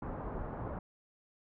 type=low-pass noise; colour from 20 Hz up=pink; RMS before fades=-40 dBFS; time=0.02-0.79 s; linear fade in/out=5 ms; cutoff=1200 Hz; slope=24 dB/octave; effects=none

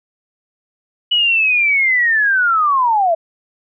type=linear sweep; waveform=sine; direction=down; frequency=2960 to 637 Hz; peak=-11 dBFS; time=1.11-3.15 s; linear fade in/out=10 ms; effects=none

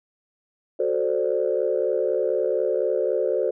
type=chord; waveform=sine; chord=D dominant seventh; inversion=first; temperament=equal; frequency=370 / 440 / 523.3 / 587.3 Hz; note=F#4 / A4 / C5 / D5; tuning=0 / 0 / 0 / 0 cents; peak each=-26 / -25 / -24 / -27 dBFS; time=0.79-3.51 s; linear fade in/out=10 ms; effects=tanh soft clip ceiling -10 dBFS

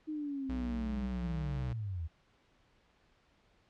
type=linear sweep; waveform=sine; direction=down; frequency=312.6 to 76 Hz; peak=-35 dBFS; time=0.07-2.08 s; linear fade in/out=20 ms
type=tone with pitch glide; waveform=square; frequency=61.74 to 63.11 Hz; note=B1 to B1; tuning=0 to +38 cents; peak=-38 dBFS; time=0.49-1.73 s; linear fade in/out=5 ms; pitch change=+38 cents; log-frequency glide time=1.17-1.32 s
effects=pink hiss -69 dBFS RMS until 3.69 s + low-pass 4000 Hz 12 dB/octave

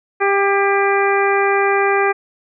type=harmonic tone with a mistuned harmonic; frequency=396.8 Hz; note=G4; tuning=21 cents sharp; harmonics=1 / 2 / 3 / 4 / 5 / 6; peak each=-16 / -19 / -21 / -22 / -23 / -24 dBFS; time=0.2-2.13 s; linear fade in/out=20 ms; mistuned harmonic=4; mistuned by=+19 cents; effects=none

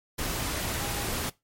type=tone in noise; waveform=sine; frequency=814 Hz; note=G#5; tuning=35 cents flat; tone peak=-40 dBFS; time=0.8-1.04 s; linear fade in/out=10 ms; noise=pink; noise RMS=-31 dBFS; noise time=0.18-1.3 s; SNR=-12 dB; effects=noise-tail reverb RT60 0.2 s tail -20 dB re dry + MP3 64 kbps

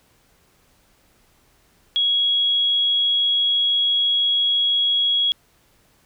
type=tone; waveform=sine; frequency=3322 Hz; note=G#7; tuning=in tune; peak=-16 dBFS; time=1.96-5.32 s; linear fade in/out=0 ms; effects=pink hiss -59 dBFS RMS until 6.05 s

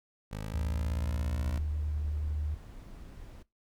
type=linear sweep; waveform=15% pulse; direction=up; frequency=51.91 to 62.1 Hz; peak=-30 dBFS; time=0.31-1.59 s; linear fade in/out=10 ms
type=tone with vibrato; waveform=sine; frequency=75.2 Hz; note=D2; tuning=42 cents sharp; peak=-30 dBFS; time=0.53-2.55 s; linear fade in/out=10 ms; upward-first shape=sine; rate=12 Hz; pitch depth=8 cents each way
type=noise; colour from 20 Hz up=brown; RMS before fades=-47 dBFS; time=1.45-3.43 s; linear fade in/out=10 ms
effects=noise-tail reverb RT60 0.2 s tail -20 dB re dry

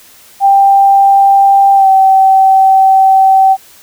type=tone with pitch glide; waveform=sine; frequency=789 to 769.2 Hz; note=G5 to G5; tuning=+11 to -33 cents; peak=-3 dBFS; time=0.4-3.57 s; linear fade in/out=50 ms; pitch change=-44 cents; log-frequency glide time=1.75-1.88 s; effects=white hiss -40 dBFS RMS until 3.82 s

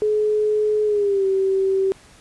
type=tone with pitch glide; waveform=sine; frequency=424.9 to 385.2 Hz; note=G#4 to G4; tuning=+40 to -30 cents; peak=-16 dBFS; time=0.02-1.92 s; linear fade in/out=0 ms; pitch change=-170 cents; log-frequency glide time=0.85-1.26 s; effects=pink hiss -49 dBFS RMS until 2.2 s + resampled to 24000 Hz

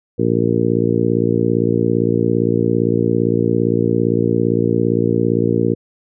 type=harmonic tone; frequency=57.6 Hz; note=A#1; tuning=20 cents flat; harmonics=2 / 3 / 4 / 5 / 6 / 7 / 8; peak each=-21 / -21 / -21 / -21 / -21 / -21 / -21 dBFS; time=0.18-5.75 s; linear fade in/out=20 ms; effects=none

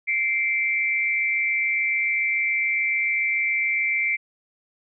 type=tone pair together; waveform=sine; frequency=2099 / 2326 Hz; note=C7 / D7; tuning=+5 / -17 cents; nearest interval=major second; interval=178 cents; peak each=-23 dBFS; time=0.07-4.17 s; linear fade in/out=20 ms; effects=none

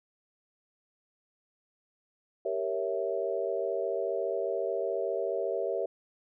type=chord; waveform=sine; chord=G diminished seventh; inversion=none; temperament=equal; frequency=392 / 466.2 / 554.4 / 659.3 Hz; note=G4 / Bb4 / Db5 / Fb5; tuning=0 / 0 / 0 / 0 cents; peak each=-34 dBFS; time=2.45-5.86 s; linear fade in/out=5 ms; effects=none

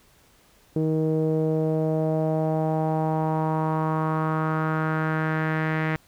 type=tone with low-pass filter sweep; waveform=sawtooth; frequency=157.6 Hz; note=D#3; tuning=23 cents sharp; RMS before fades=-24 dBFS; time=0.76-5.96 s; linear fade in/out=0 ms; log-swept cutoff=410 to 2000 Hz; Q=3.3; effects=pink hiss -58 dBFS RMS until 6.07 s

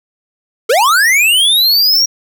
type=linear sweep; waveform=square; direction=up; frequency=409.2 to 5690 Hz; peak=-8 dBFS; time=0.69-2.06 s; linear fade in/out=10 ms; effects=none

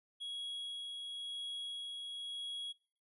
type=tone with tremolo; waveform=triangle; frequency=3322 Hz; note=G#7; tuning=in tune; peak=-38 dBFS; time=0.2-2.73 s; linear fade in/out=20 ms; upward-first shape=sine; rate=0.96 Hz; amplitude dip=25%; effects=noise-tail reverb RT60 0.6 s tail -25 dB re dry + resampled to 32000 Hz

